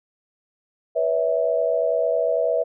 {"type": "tone cluster", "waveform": "sine", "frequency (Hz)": [489, 558, 651], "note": ["B4", "C#5", "E5"], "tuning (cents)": [-17, 11, -22], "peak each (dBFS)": [-23, -25, -21], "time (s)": [0.95, 2.64], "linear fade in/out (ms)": 20, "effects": []}